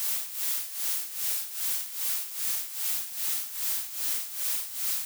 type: noise with tremolo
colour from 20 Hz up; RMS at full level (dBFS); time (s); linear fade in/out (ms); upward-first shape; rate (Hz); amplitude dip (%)
blue; -28; 0-5.05; 0; sine; 2.5; 75
effects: none